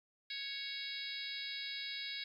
harmonic tone, 554.4 Hz, C#5, in tune, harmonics 3 / 4 / 5 / 6 / 7 / 8 / 9, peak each -51 / -46 / -54 / -50 / -44 / -49 / -49 dBFS, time 0.3-2.24 s, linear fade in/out 5 ms, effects 12-bit

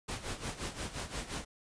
pink noise with tremolo, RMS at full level -37 dBFS, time 0.08-1.45 s, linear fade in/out 10 ms, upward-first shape sine, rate 5.7 Hz, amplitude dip 75%, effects resampled to 22050 Hz

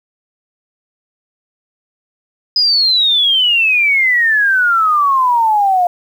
sine exponential sweep, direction down, 5030 to 699 Hz, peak -9 dBFS, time 2.56-5.87 s, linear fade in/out 2 ms, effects 7-bit

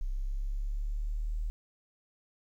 sine exponential sweep, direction up, 32.7 to 39.47 Hz, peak -30 dBFS, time 0.01-1.5 s, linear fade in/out 0 ms, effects 11-bit

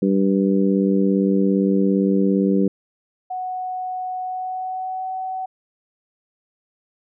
harmonic tone, 97.5 Hz, G2, 9 cents flat, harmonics 2 / 3 / 4 / 5, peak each -17 / -21 / -23 / -25 dBFS, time 0.02-2.68 s, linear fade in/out 5 ms
sine tone with pitch glide, 739 to 752.4 Hz, F#5 to F#5, -2 to +29 cents, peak -24 dBFS, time 3.3-5.46 s, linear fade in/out 10 ms, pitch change +31 cents, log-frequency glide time 4.21-5.11 s
effects none

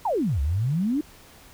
sine exponential two-way sweep, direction down then up, 987.8 to 65.41 to 315.2 Hz, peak -21 dBFS, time 0.05-1.01 s, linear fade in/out 5 ms, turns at 0.41 s, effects pink hiss -50 dBFS RMS until 1.53 s

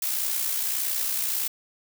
blue noise with amplitude modulation, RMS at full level -25 dBFS, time 0.02-1.48 s, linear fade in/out 5 ms, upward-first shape sine, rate 61.7 Hz, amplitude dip 45%, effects none

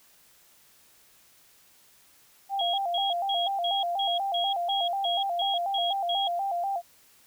sine tone with vibrato, 740 Hz, F#5, in tune, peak -26 dBFS, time 2.49-6.82 s, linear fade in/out 50 ms, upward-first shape square, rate 4.1 Hz, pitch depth 110 cents each way
sine tone bursts, 3299 Hz, G#7, 12 cents flat, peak -27 dBFS, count 11, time 2.59-6.28 s, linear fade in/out 5 ms, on 190 ms, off 160 ms
effects white hiss -59 dBFS RMS until 7.26 s

